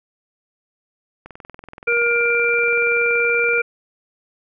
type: click train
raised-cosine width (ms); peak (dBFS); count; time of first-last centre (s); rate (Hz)
0.5; -22; 50; 1.26-3.582; 21.1
type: harmonic tone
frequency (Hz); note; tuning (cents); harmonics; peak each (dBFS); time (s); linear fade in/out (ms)
472.4; A#4; +23; 1 / 3 / 5; -20 / -20 / -18; 1.87-3.62; 10
effects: none